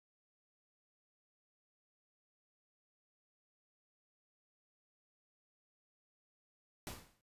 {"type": "noise with exponential decay", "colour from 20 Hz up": "pink", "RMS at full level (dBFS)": -42, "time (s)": [6.87, 7.21], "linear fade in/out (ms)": 0, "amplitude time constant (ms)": 73, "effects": ["noise-tail reverb RT60 0.1 s tail -18 dB re dry", "resampled to 32000 Hz"]}